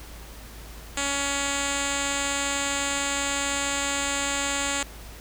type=tone with low-pass filter; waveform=5% pulse; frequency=280.3 Hz; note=C#4; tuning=19 cents sharp; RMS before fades=-27 dBFS; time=0.97-4.83 s; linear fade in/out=2 ms; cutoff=7100 Hz; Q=4.8; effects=added 54 Hz sine -42 dBFS peak until 5.2 s + pink hiss -45 dBFS RMS until 5.2 s